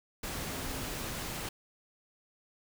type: tone in noise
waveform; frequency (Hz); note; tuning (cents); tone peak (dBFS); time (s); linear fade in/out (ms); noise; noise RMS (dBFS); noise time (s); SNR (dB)
sine; 261.6; C4; 0; -45; 0.51-0.88; 5; pink; -38; 0.23-1.49; -10
effects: none